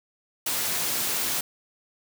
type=high-pass noise; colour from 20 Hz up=white; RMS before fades=-27 dBFS; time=0.46-1.41 s; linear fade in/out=5 ms; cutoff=100 Hz; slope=24 dB/octave; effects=none